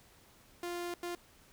sawtooth tone bursts at uneven times, 349.2 Hz, F4, in tune, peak -33 dBFS, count 2, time 0.63-0.94 / 1.03-1.15 s, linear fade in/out 2 ms, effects pink hiss -62 dBFS RMS until 1.52 s

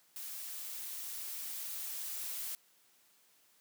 blue noise with level ramp, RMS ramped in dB -44 to -40 dBFS, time 0.16-2.55 s, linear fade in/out 0 ms, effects white hiss -68 dBFS RMS until 3.6 s + high-pass 150 Hz 12 dB/octave

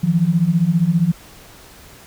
sine beating tone pair, 160 / 175 Hz, D#3 / F3, +49 / +4 cents, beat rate 15 Hz, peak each -17 / -15 dBFS, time 0.03-1.12 s, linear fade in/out 10 ms, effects pink hiss -43 dBFS RMS until 2.06 s

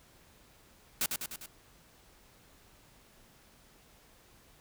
white noise with echo, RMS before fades -30 dBFS, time 1.01-1.06 s, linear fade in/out 2 ms, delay 100 ms, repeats 4, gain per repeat -4 dB, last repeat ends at 1.46 s, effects pink hiss -61 dBFS RMS until 4.6 s

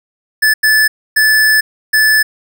square tone bursts at uneven times, 1738 Hz, A6, 22 cents flat, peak -8 dBFS, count 4, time 0.42-0.54 / 0.63-0.88 / 1.16-1.61 / 1.93-2.23 s, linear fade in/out 10 ms, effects none

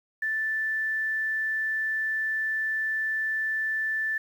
sine tone, 1760 Hz, A6, in tune, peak -25 dBFS, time 0.22-4.18 s, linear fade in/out 5 ms, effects 9-bit

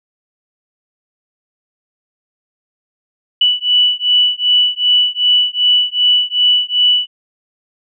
sine beating tone pair, 2960 / 2962.6 Hz, F#7 / F#7, 0 / +2 cents, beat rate 2.6 Hz, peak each -13 dBFS, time 3.41-7.07 s, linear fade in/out 5 ms, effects none

